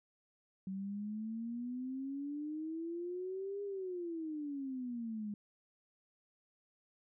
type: exponential two-way sweep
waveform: sine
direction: up then down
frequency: 188.9 to 407.4 to 204.1 Hz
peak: -38 dBFS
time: 0.67-5.34 s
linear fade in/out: 2 ms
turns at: 3.63 s
effects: none